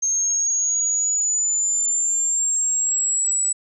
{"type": "linear sweep", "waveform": "sine", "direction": "up", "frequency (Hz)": [6400, 7902], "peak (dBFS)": -18, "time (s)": [0.02, 3.53], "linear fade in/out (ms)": 10, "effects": []}